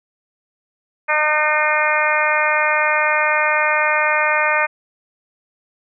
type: harmonic tone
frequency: 304 Hz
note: D#4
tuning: 40 cents flat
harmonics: 2 / 3 / 4 / 5 / 6 / 7 / 8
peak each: -22 / -22 / -22 / -22 / -22 / -22 / -22 dBFS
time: 1.08-4.67 s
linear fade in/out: 20 ms
effects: none